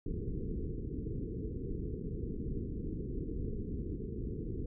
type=low-pass noise; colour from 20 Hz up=pink; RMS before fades=-38 dBFS; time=0.06-4.66 s; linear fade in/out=2 ms; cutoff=460 Hz; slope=96 dB/octave; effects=none